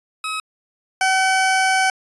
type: tone pair in turn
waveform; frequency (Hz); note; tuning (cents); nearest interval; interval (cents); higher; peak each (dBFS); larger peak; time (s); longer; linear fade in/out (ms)
20% pulse; 1277 / 759.3; D#6 / F#5; +45 / +45; major sixth; 900; first; -18 / -10; second; 0.24-0.4 / 1.01-1.9; second; 2
effects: resampled to 24000 Hz